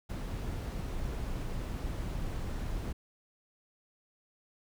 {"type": "noise", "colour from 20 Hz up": "brown", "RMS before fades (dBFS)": -36, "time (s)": [0.09, 2.93], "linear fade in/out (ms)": 10, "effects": []}